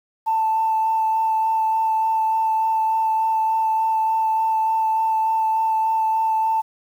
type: tone with vibrato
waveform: sine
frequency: 885 Hz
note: A5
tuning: 10 cents sharp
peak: -16 dBFS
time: 0.26-6.62 s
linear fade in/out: 20 ms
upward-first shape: sine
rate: 3.4 Hz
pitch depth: 10 cents each way
effects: tanh soft clip ceiling -12 dBFS + 8-bit